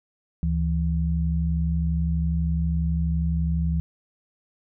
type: tone pair together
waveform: sine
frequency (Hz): 72.7 / 164.81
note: D2 / E3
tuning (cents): -17 / 0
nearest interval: octave + major second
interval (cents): 1417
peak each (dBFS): -23 / -24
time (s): 0.43-3.8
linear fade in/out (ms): 0
effects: none